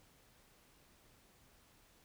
silence, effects pink hiss -67 dBFS RMS until 2.04 s

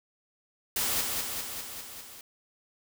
white noise with echo, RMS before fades -29 dBFS, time 0.76-1.01 s, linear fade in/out 2 ms, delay 200 ms, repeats 6, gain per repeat -3 dB, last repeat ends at 2.21 s, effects none

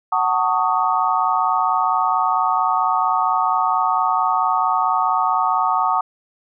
sine chord, D# half-diminished seventh, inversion first, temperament just, 746.7 / 896 / 1120.1 / 1244.5 Hz, F#5 / A5 / C#6 / D#6, +16 / +31 / +18 / 0 cents, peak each -21 dBFS, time 0.12-6.01 s, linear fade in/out 5 ms, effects none

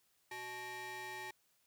30% pulse ring-modulated tone, 493.9 Hz, B4, in tune, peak -38 dBFS, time 0.31-1.31 s, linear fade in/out 5 ms, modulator 1360 Hz, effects white hiss -75 dBFS RMS until 1.66 s

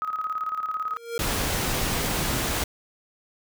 sine tone with tremolo, 1266 Hz, D#6, 30 cents sharp, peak -24 dBFS, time 0.02-0.97 s, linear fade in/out 0 ms, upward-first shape square, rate 18 Hz, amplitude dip 60%
square tone with exponential growth, 466.2 Hz, A#4, in tune, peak -25 dBFS, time 0.84-1.18 s, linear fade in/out 2 ms, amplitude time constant 73 ms
pink noise, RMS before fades -26 dBFS, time 1.19-2.64 s, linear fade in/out 5 ms
effects none

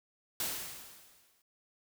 white noise with exponential decay, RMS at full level -33 dBFS, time 0.4-1.42 s, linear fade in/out 2 ms, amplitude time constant 220 ms, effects none

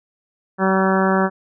harmonic tone with a mistuned harmonic, 190.6 Hz, G3, 48 cents flat, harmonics 1 / 2 / 3 / 4 / 5 / 6 / 7 / 8 / 9, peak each -18 / -21 / -23 / -24 / -25 / -26 / -26 / -27 / -28 dBFS, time 0.58-1.3 s, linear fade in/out 50 ms, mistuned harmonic 7, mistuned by +15 cents, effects none

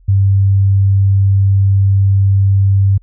sine tone, 98 Hz, G2, in tune, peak -7 dBFS, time 0.08-2.98 s, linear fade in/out 10 ms, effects added 42 Hz sine -42 dBFS peak until 3.02 s

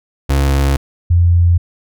35% pulse / sine tone pair in turn, 69 / 86.53 Hz, C#2 / F2, -7 / -15 cents, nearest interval major third, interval 392 cents, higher second, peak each -9 / -7 dBFS, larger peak second, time 0.29-0.77 / 1.1-1.58 s, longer neither, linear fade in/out 10 ms, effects none

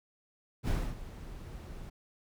brown noise with ADSR envelope, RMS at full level -29 dBFS, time 0.63-1.9 s, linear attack 55 ms, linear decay 260 ms, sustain -15 dB, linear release 12 ms, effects none

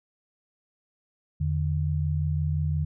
sine tone pair together, 84.13 / 149.9 Hz, E2 / D3, +36 / +36 cents, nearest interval minor seventh, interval 1000 cents, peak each -26 dBFS, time 1.4-2.85 s, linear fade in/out 10 ms, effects none

